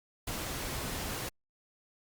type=noise; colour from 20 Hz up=pink; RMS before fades=-37 dBFS; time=0.27-1.29 s; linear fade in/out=5 ms; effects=Opus 48 kbps